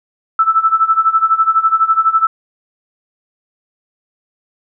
sine tone with tremolo, 1318.5 Hz, E6, in tune, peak -6 dBFS, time 0.39-2.27 s, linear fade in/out 2 ms, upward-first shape sine, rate 12 Hz, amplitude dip 85%, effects none

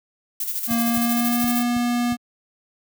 violet noise with tremolo, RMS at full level -25 dBFS, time 0.4-1.63 s, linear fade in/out 5 ms, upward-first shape square, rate 13 Hz, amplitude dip 50%
square tone with pitch glide, 233.1 to 241 Hz, A#3 to B3, 0 to -42 cents, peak -20 dBFS, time 0.67-2.17 s, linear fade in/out 50 ms, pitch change +58 cents, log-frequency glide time 0.77-1.49 s
clicks, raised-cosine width 5 ms, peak -20 dBFS, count 5, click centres 0.711 / 0.973 / 1.441 / 1.765 / 2.123 s
effects high-pass 80 Hz 12 dB/octave

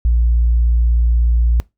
sine tone, 58.27 Hz, A#1, in tune, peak -9 dBFS, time 0.05-1.6 s, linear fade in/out 0 ms, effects noise-tail reverb RT60 0.2 s tail -23 dB re dry + tanh soft clip ceiling -7 dBFS

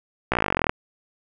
slowing click train, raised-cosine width 0.5 ms, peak -5 dBFS, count 19, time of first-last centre 0.32-0.695 s, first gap 16 ms, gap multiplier 1.03, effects none

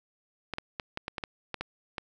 clicks, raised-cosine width 0.3 ms, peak -17 dBFS, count 10, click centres 0.537 / 0.584 / 0.798 / 0.974 / 1.081 / 1.182 / 1.238 / 1.543 / 1.61 / 1.982 s, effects none

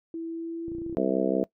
sine tone with pitch glide, 329.6 to 333.8 Hz, E4 to E4, 0 to +22 cents, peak -31 dBFS, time 0.14-0.95 s, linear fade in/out 2 ms, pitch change +22 cents, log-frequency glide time 0.28-0.66 s
clicks, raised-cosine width 3 ms, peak -29 dBFS, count 8, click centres 0.682 / 0.718 / 0.75 / 0.784 / 0.818 / 0.864 / 0.897 / 0.927 s
harmonic tone, 65.41 Hz, C2, in tune, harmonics 3 / 4 / 5 / 6 / 7 / 8 / 9 / 10, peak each -31 / -30 / -29 / -32 / -28 / -31 / -41 / -31 dBFS, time 0.97-1.44 s, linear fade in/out 0 ms
effects noise-tail reverb RT60 0.1 s tail -20 dB re dry

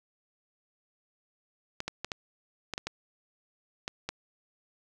clicks, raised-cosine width 0.2 ms, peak -16 dBFS, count 9, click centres 1.804 / 1.88 / 2.046 / 2.118 / 2.737 / 2.779 / 2.87 / 3.879 / 4.09 s, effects none

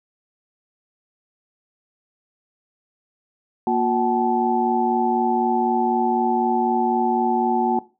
sine tone cluster, 235.9 / 359.8 / 760 / 864 Hz, A#3 / F#4 / F#5 / A5, +21 / -48 / +46 / -32 cents, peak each -23 dBFS, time 3.67-7.79 s, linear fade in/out 2 ms, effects noise-tail reverb RT60 0.3 s tail -18 dB re dry

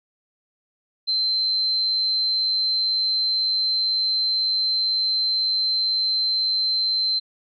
sine tone, 4101 Hz, C8, 36 cents flat, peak -19 dBFS, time 1.07-7.2 s, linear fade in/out 20 ms, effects none

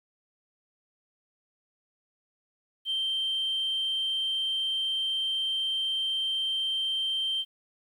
sine tone, 3136 Hz, G7, in tune, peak -25 dBFS, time 2.85-7.45 s, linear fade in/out 50 ms, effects tanh soft clip ceiling -23 dBFS + 10-bit

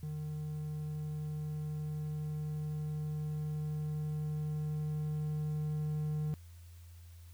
triangle tone with level ramp, 152 Hz, D#3, 40 cents flat, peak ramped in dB -35 to -30 dBFS, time 0.03-6.34 s, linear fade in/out 0 ms, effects added 85 Hz sine -50 dBFS peak until 7.33 s + white hiss -65 dBFS RMS until 7.33 s

